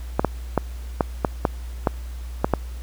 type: clicks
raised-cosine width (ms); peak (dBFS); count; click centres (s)
1; -3; 9; 0.195 / 0.247 / 0.577 / 1.008 / 1.248 / 1.452 / 1.872 / 2.445 / 2.537
effects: added 60 Hz sine -30 dBFS peak until 2.82 s + pink hiss -48 dBFS RMS until 2.82 s